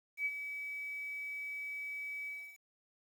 sine tone with ADSR envelope, 2285 Hz, D7, 48 cents flat, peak -30 dBFS, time 0.17-2.59 s, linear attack 84 ms, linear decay 47 ms, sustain -9 dB, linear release 310 ms, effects 10-bit

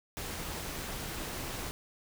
pink noise with amplitude modulation, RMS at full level -37 dBFS, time 0.17-1.71 s, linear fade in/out 0 ms, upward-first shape sine, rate 279 Hz, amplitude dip 40%, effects none

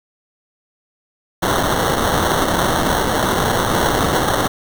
blue noise with sample-and-hold, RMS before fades -17 dBFS, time 1.42-4.48 s, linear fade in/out 10 ms, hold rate 2450 Hz, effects none

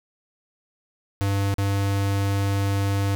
square tone with dropouts, 99.2 Hz, G2, 21 cents sharp, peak -21 dBFS, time 1.21-3.15 s, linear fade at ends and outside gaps 0 ms, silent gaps 1.541-1.583 s, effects 9-bit

